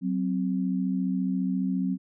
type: tone pair together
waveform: sine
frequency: 187.04 / 261.6 Hz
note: F#3 / C4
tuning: +19 / 0 cents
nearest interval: tritone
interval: 581 cents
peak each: -26 / -28 dBFS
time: 0.01-1.98 s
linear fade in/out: 50 ms
effects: none